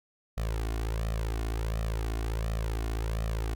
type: tone with flanger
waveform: sawtooth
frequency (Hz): 55.2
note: A1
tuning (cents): +6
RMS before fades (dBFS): -31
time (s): 0.37-3.55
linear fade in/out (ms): 10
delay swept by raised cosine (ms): 1.6 to 2.8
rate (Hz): 1.4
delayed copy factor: +0.9
effects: none